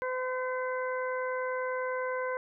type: harmonic tone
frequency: 510 Hz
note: C5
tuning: 44 cents flat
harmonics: 1 / 2 / 3 / 4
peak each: -32 / -36 / -38 / -43 dBFS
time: 0.02-2.37 s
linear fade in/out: 0 ms
effects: none